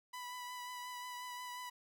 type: tone with vibrato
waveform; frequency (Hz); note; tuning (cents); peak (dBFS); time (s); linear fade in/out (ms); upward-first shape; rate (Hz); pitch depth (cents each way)
sawtooth; 990; B5; +4; -40; 0.13-1.7; 10; triangle; 5.6; 21
effects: none